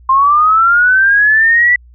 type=linear sweep; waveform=sine; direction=up; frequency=1046.5 to 1975.5 Hz; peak=-6 dBFS; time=0.09-1.76 s; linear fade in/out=5 ms; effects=added 60 Hz sine -38 dBFS peak until 1.94 s